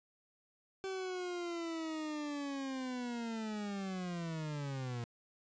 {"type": "linear sweep", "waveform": "40% pulse", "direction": "down", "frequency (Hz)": [385.7, 116.54], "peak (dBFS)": -37, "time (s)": [0.84, 5.04], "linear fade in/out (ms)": 0, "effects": ["resampled to 16000 Hz", "11-bit"]}